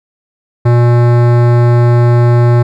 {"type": "tone with hard clipping", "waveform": "sine", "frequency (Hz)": 120, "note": "B2", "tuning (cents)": -49, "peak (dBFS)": -7, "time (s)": [0.65, 2.63], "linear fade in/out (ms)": 10, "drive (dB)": 18, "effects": []}